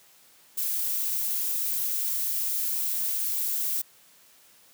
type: noise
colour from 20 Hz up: violet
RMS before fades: -28 dBFS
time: 0.57-3.82 s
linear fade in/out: 10 ms
effects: white hiss -57 dBFS RMS until 4.73 s + high-pass 100 Hz 12 dB/octave